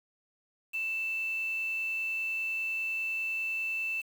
sine tone with quantisation, 2655 Hz, E7, 12 cents sharp, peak -30 dBFS, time 0.73-4.02 s, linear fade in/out 20 ms, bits 8, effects none

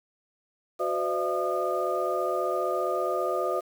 sine tone cluster, 369 / 510 / 599 / 674 / 1221 Hz, F#4 / C5 / D5 / E5 / D#6, -5 / -44 / +34 / +38 / -33 cents, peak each -31 dBFS, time 0.79-3.61 s, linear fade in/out 20 ms, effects tanh soft clip ceiling -13 dBFS + 8-bit

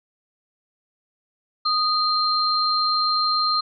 sine tone pair together, 1242 / 4171 Hz, D#6 / C8, -3 / -6 cents, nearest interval octave + major sixth, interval 2097 cents, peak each -21 dBFS, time 1.65-3.61 s, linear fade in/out 10 ms, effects none

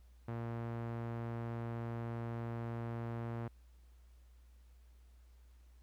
sawtooth tone with low-pass filter, 116.54 Hz, A#2, in tune, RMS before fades -41 dBFS, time 0.28-3.48 s, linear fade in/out 5 ms, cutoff 1500 Hz, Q 0.78, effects added 60 Hz sine -58 dBFS peak until 5.82 s + pink hiss -75 dBFS RMS until 5.82 s

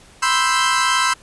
sawtooth chord, C major seventh, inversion third, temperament equal, 987.8 / 1046.5 / 1318.5 / 1568 Hz, B5 / C6 / E6 / G6, 0 / 0 / 0 / 0 cents, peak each -19 / -16 / -16 / -18 dBFS, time 0.22-1.14 s, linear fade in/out 10 ms, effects pink hiss -47 dBFS RMS until 1.22 s + resampled to 24000 Hz

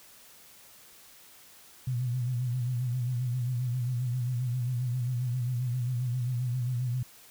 sine tone with vibrato, 124 Hz, B2, 7 cents sharp, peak -27 dBFS, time 1.87-7.03 s, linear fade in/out 5 ms, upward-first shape sine, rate 7.5 Hz, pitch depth 72 cents each way, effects white hiss -54 dBFS RMS until 7.3 s

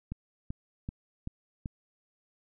click train, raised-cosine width 5 ms, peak -23 dBFS, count 5, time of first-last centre 0.12-1.658 s, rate 2.6 Hz, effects none

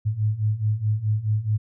sine beating tone pair, 104.5 / 109.2 Hz, G#2 / A2, +11 / -13 cents, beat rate 4.7 Hz, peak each -25 / -22 dBFS, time 0.05-1.58 s, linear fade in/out 20 ms, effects none

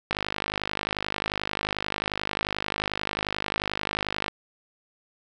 click train, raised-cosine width 0.3 ms, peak -10 dBFS, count 215, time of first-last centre 0.11-4.282 s, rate 51.3 Hz, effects none

